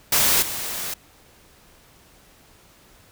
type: noise with level steps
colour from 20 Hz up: white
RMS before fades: -18 / -29 dBFS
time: 0.12-0.94 s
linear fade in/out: 5 ms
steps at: 0.42 s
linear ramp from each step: 5 ms
effects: pink hiss -53 dBFS RMS until 3.11 s